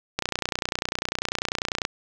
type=click train; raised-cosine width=0.2 ms; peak=-7 dBFS; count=51; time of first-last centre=0.19-1.851 s; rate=30.1 Hz; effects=none